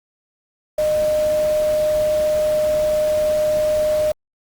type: tone in noise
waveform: sine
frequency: 611 Hz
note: D#5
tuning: 32 cents flat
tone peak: -15 dBFS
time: 0.78-4.12 s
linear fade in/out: 5 ms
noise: pink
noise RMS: -33 dBFS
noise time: 0.78-4.12 s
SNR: +15 dB
effects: Opus 48 kbps